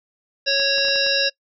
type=harmonic tone; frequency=552 Hz; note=C#5; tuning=7 cents flat; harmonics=1 / 3 / 5 / 7 / 9 / 10; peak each=-24 / -24 / -24 / -24 / -24 / -24 dBFS; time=0.46-1.3 s; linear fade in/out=20 ms
type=clicks; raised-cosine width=0.5 ms; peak=-22 dBFS; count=6; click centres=0.599 / 0.782 / 0.851 / 0.884 / 0.958 / 1.065 s
effects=noise-tail reverb RT60 0.1 s tail -23 dB re dry